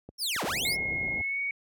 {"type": "click train", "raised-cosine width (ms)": 2, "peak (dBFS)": -29, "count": 4, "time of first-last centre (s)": [0.09, 0.91], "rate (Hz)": 3.66}
{"type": "linear two-way sweep", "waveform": "sawtooth", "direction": "down then up", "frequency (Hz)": [5640, 130.81, 5640], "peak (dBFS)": -25, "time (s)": [0.18, 0.77], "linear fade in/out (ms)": 50, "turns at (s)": 0.44}
{"type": "low-pass noise", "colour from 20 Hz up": "pink", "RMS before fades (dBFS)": -39, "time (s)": [0.47, 1.22], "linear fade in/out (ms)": 5, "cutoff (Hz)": 840, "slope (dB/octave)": 48}
{"type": "tone with pitch glide", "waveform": "sine", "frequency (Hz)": [2158, 2237], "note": ["C#7", "C#7"], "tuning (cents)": [-47, 15], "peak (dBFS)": -28, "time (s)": [0.65, 1.51], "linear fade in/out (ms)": 2, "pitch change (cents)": 62, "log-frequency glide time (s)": [1.15, 1.4]}
{"effects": ["high-pass 60 Hz 12 dB/octave"]}